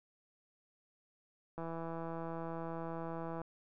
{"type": "click train", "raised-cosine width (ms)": 1, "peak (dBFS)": -29, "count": 304, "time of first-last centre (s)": [1.58, 3.416], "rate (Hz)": 165, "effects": []}